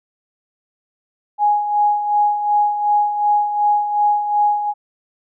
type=tone with tremolo; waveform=sine; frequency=830.6 Hz; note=G#5; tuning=in tune; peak=-11 dBFS; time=1.38-4.74 s; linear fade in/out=50 ms; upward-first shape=sine; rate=2.7 Hz; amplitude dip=60%; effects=none